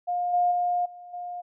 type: tone with level steps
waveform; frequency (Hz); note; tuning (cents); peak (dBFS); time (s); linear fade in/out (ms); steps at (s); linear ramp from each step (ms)
sine; 710; F5; +28; -24 / -19 / -22 / -41 / -32; 0.07-1.42; 20; 0.33 / 0.51 / 0.85 / 1.13; 10
effects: none